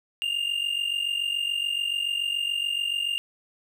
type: tone pair together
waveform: triangle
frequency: 2797 / 2844 Hz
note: F7 / F7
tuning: +2 / +31 cents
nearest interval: unison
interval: 29 cents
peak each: -25 / -28 dBFS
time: 0.22-3.18 s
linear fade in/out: 0 ms
effects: none